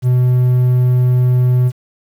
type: tone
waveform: triangle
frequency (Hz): 125.3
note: B2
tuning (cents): +25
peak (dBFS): -7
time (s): 0.02-1.72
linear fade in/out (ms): 50
effects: 7-bit